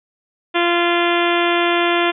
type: harmonic tone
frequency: 345.5 Hz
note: F4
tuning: 19 cents flat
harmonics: 1 / 2 / 3 / 4 / 5 / 6 / 7 / 8 / 9 / 10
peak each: -18 / -21 / -23 / -24 / -25 / -26 / -26 / -27 / -28 / -28 dBFS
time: 0.54-2.12 s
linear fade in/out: 20 ms
effects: none